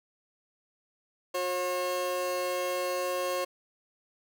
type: tone pair together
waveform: 30% pulse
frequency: 360.5 / 540.5 Hz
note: F#4 / C#5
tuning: -45 / -44 cents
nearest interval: perfect fifth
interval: 701 cents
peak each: -33 / -27 dBFS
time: 1.34-3.45 s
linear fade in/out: 10 ms
effects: none

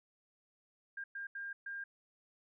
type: tone bursts at uneven times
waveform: sine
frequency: 1604 Hz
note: G6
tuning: 39 cents sharp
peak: -40 dBFS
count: 4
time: 0.97-1.04 / 1.15-1.27 / 1.35-1.53 / 1.66-1.84 s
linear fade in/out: 5 ms
effects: none

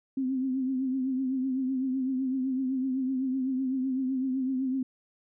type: tone with vibrato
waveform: sine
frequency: 261.6 Hz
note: C4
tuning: in tune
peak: -26 dBFS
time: 0.17-4.83 s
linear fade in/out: 5 ms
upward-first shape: triangle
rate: 7.9 Hz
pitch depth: 65 cents each way
effects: none

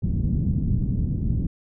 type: low-pass noise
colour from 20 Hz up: white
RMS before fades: -23 dBFS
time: 0.02-1.47 s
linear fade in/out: 5 ms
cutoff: 190 Hz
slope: 24 dB/octave
effects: none

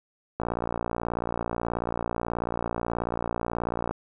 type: click train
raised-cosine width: 1 ms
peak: -14 dBFS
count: 206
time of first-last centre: 0.4-3.91 s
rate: 58.4 Hz
effects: none

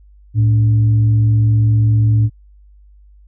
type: tone with frequency modulation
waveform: sine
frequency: 110 Hz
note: A2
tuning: in tune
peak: -9 dBFS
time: 0.34-2.3 s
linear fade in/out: 50 ms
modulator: 175 Hz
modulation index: 0.25
effects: added 50 Hz sine -42 dBFS peak until 3.27 s

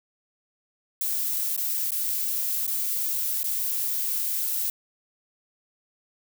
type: noise with dropouts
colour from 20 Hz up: violet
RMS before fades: -27 dBFS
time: 1.01-4.7 s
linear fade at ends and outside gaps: 2 ms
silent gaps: 1.565-1.576 / 1.907-1.918 / 2.667-2.676 / 3.432-3.441 s
effects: none

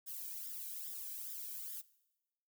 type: noise with flanger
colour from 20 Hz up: violet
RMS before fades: -45 dBFS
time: 0.06-1.82 s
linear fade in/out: 20 ms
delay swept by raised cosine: 0.57 to 1.29 ms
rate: 2.4 Hz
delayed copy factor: +0.9
effects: noise-tail reverb RT60 1.0 s tail -20 dB re dry

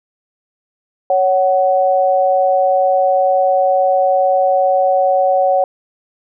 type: tone pair together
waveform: sine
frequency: 556.4 / 747 Hz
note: C#5 / F#5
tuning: +6 / +16 cents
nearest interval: perfect fourth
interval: 510 cents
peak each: -13 dBFS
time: 1.1-5.64 s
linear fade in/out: 2 ms
effects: none

